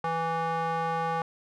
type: tone with band-pass filter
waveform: square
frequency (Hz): 164.81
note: E3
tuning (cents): 0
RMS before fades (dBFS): -29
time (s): 0.04-1.22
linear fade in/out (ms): 2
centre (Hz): 950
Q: 2.4
effects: none